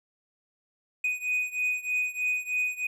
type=beating tone pair; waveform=triangle; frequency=2489 / 2492.2 Hz; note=D#7 / D#7; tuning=0 / +2 cents; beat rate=3.2 Hz; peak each=-27 / -29 dBFS; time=1.04-2.87 s; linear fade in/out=5 ms; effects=none